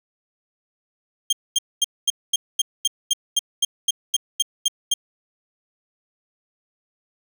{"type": "tone bursts", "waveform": "25% pulse", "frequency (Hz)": 3203, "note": "G7", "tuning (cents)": 37, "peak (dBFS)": -12, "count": 15, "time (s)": [1.3, 4.94], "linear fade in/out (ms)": 5, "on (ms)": 28, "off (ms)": 230, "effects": []}